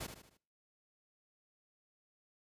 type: noise with echo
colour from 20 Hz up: pink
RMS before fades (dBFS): -42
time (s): 0-0.07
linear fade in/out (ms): 10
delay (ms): 76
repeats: 4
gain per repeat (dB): -7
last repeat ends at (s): 0.374
effects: noise-tail reverb RT60 0.5 s tail -23 dB re dry + resampled to 32000 Hz